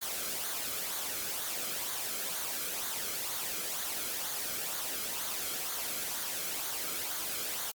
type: noise with flanger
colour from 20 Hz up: white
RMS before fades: -36 dBFS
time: 0.01-7.72 s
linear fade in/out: 20 ms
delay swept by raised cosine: 0.37 to 1.11 ms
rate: 2.1 Hz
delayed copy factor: -0.5
effects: Opus 48 kbps